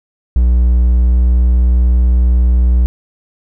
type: tone with pitch glide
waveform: triangle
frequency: 60.6 to 61.02 Hz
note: B1 to B1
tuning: -32 to -20 cents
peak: -5 dBFS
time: 0.36-2.86 s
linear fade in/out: 0 ms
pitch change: +12 cents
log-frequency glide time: 1.05-1.18 s
effects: none